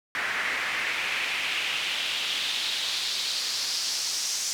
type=noise with band-pass filter sweep; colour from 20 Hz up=pink; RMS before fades=-29 dBFS; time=0.15-4.53 s; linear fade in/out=0 ms; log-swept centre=1800 to 6000 Hz; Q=2.7; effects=none